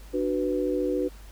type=chord; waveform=sine; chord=B minor; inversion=first; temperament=just; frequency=296.3 / 370.4 / 493.9 Hz; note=D4 / F#4 / B4; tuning=+15 / +2 / 0 cents; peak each=-28 dBFS; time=0.13-1.09 s; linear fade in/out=20 ms; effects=added 50 Hz sine -43 dBFS peak until 1.31 s + pink hiss -53 dBFS RMS until 1.31 s